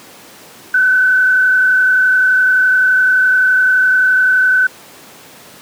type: tone with frequency modulation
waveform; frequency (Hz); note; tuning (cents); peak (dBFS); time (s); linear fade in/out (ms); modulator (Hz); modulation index
sine; 1512; F#6; +37; -8; 0.74-4.67; 5; 31.7; 0.73
effects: pink hiss -38 dBFS RMS until 5.61 s + high-pass 200 Hz 12 dB/octave